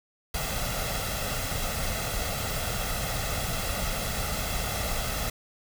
pink noise with comb filter, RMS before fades -30 dBFS, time 0.34-5.3 s, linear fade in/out 5 ms, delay 1.5 ms, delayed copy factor +0.65, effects none

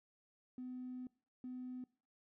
triangle tone bursts at uneven times, 252.4 Hz, B3, 38 cents sharp, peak -40 dBFS, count 2, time 0.58-1.07 / 1.44-1.84 s, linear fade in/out 2 ms, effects noise-tail reverb RT60 0.5 s tail -26 dB re dry + tanh soft clip ceiling -41 dBFS

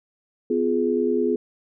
sine chord, F diminished, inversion second, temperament just, 251.4 / 349.2 / 419.1 Hz, Cb4 / F4 / Ab4, +31 / 0 / +16 cents, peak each -24 / -24 / -22 dBFS, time 0.5-1.36 s, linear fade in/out 5 ms, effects none

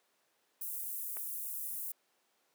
pink high-pass noise, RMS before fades -40 dBFS, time 0.61-1.92 s, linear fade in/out 5 ms, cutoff 11000 Hz, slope 24 dB/octave
click, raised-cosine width 0.5 ms, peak -31 dBFS, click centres 1.17 s
effects pink hiss -74 dBFS RMS until 2.54 s + high-pass 400 Hz 12 dB/octave

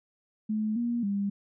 sine tone with pitch steps, 215.3 / 237.4 / 200.3 Hz, A3 / A#3 / G3, -37 / +32 / +38 cents, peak -26 dBFS, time 0.49-1.3 s, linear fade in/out 10 ms, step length 270 ms, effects none

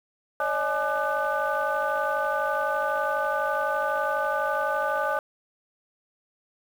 sine tone cluster, 561 / 613 / 849 / 1198 / 1500 Hz, C#5 / D#5 / G#5 / D6 / F#6, +21 / -26 / +38 / +34 / +23 cents, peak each -29 dBFS, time 0.4-5.19 s, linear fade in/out 2 ms, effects tanh soft clip ceiling -16 dBFS + 8-bit

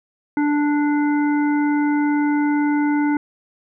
harmonic tone, 293.7 Hz, D4, in tune, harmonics 1 / 3 / 5 / 7, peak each -16 / -26 / -30 / -33 dBFS, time 0.37-3.17 s, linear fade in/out 2 ms, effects none

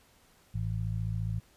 harmonic tone, 54.6 Hz, A1, 13 cents flat, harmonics 1 / 2 / 3, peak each -37 / -31 / -38 dBFS, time 0.54-1.4 s, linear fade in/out 10 ms, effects pink hiss -63 dBFS RMS until 1.56 s + resampled to 32000 Hz

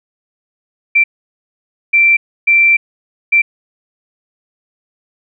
sine tone bursts at uneven times, 2349 Hz, D7, in tune, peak -6 dBFS, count 4, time 0.95-1.04 / 1.93-2.17 / 2.47-2.77 / 3.32-3.42 s, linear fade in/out 10 ms, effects none

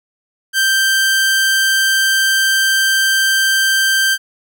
sawtooth tone, 1568 Hz, G6, in tune, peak -8 dBFS, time 0.53-4.18 s, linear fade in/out 50 ms, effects none

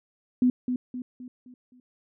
sine tone with echo, 250 Hz, B3, 21 cents sharp, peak -17 dBFS, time 0.42-0.5 s, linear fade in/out 2 ms, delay 260 ms, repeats 5, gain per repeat -7 dB, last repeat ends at 1.8 s, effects none

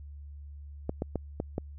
clicks, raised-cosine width 2 ms, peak -17 dBFS, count 5, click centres 0.894 / 1.021 / 1.157 / 1.401 / 1.581 s, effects added 72 Hz sine -42 dBFS peak until 1.78 s

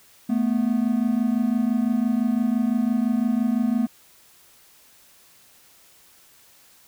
triangle tone pair together, 219.5 / 245.4 Hz, A3 / B3, -4 / -11 cents, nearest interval major second, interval 193 cents, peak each -20 dBFS, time 0.29-3.87 s, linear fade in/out 10 ms, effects white hiss -54 dBFS RMS until 6.87 s

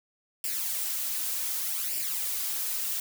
blue noise with flanger, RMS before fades -31 dBFS, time 0.44-3 s, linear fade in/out 2 ms, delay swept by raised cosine 0.39 to 3.99 ms, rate 0.66 Hz, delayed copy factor +0.7, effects none

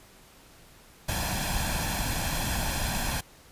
pink noise with comb filter, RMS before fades -29 dBFS, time 1.08-3.21 s, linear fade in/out 10 ms, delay 1.2 ms, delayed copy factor +0.65, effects pink hiss -54 dBFS RMS until 3.51 s + resampled to 32000 Hz

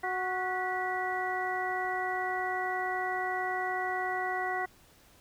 harmonic tone with a mistuned harmonic, 369.1 Hz, F#4, 4 cents flat, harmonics 1 / 2 / 3 / 4 / 5, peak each -38 / -33 / -39 / -39 / -35 dBFS, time 0.03-4.66 s, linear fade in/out 10 ms, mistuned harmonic 5, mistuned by +91 cents, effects pink hiss -60 dBFS RMS until 5.2 s

